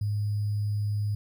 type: tone with sample-and-hold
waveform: sine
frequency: 103.83 Hz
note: G#2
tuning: in tune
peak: -25 dBFS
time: 0.01-1.15 s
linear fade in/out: 5 ms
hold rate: 4900 Hz
effects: none